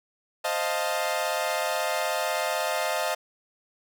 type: chord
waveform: sawtooth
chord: F dominant seventh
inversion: second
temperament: equal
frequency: 523.3 / 622.3 / 698.5 / 880 Hz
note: C5 / Eb5 / F5 / A5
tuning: 0 / 0 / 0 / 0 cents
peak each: -29 / -25 / -27 / -29 dBFS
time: 0.44-3.15 s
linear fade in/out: 10 ms
effects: none

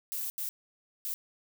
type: noise bursts at uneven times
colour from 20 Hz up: violet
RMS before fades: -35 dBFS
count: 3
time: 0.12-0.3 / 0.38-0.49 / 1.05-1.14 s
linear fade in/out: 0 ms
effects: none

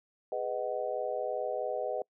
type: chord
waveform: sine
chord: G# minor seventh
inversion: none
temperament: just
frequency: 415.3 / 498.4 / 623 / 747.5 Hz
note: G#4 / B4 / D#5 / F#5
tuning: 0 / +16 / +2 / +17 cents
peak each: -39 / -35 / -35 / -38 dBFS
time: 0.32-2.02 s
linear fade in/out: 2 ms
effects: noise-tail reverb RT60 0.1 s tail -26 dB re dry

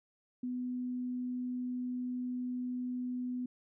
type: tone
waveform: sine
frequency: 249.3 Hz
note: B3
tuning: 16 cents sharp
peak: -34 dBFS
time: 0.43-3.46 s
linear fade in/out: 5 ms
effects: none

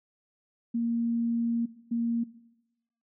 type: tone bursts at uneven times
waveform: sine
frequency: 233.1 Hz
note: A#3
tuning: in tune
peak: -25 dBFS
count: 2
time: 0.74-1.66 / 1.91-2.24 s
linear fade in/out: 10 ms
effects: noise-tail reverb RT60 0.9 s tail -18 dB re dry

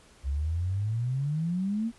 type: exponential sweep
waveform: sine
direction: up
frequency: 65.41 to 236.7 Hz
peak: -26 dBFS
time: 0.23-1.92 s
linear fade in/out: 50 ms
effects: pink hiss -57 dBFS RMS until 1.98 s + resampled to 24000 Hz

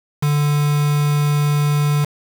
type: tone with quantisation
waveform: triangle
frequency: 146.83 Hz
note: D3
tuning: in tune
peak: -12 dBFS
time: 0.22-2.05 s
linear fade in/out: 10 ms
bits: 4
effects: none

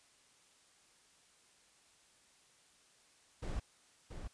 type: noise with echo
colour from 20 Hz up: brown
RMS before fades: -39 dBFS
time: 3.42-3.6 s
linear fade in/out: 10 ms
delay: 680 ms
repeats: 1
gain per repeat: -6 dB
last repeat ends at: 4.28 s
effects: white hiss -67 dBFS RMS until 4.33 s + resampled to 22050 Hz

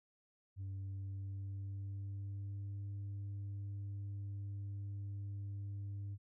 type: tone with pitch glide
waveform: sine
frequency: 96.9 to 100.14 Hz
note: G2 to G2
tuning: -20 to +37 cents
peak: -38 dBFS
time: 0.56-6.18 s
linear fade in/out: 50 ms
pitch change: +57 cents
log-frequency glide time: 0.67-2.8 s
effects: tanh soft clip ceiling -40 dBFS

